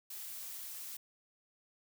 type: noise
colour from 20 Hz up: blue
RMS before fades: -45 dBFS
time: 0.1-0.97 s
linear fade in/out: 5 ms
effects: none